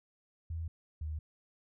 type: tone pair in turn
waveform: sine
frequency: 82.1 / 77.18 Hz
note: E2 / D#2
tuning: -6 / -13 cents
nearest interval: minor second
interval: 107 cents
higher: first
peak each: -35 / -35 dBFS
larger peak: neither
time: 0.5-0.68 / 1.01-1.19 s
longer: neither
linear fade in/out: 5 ms
effects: none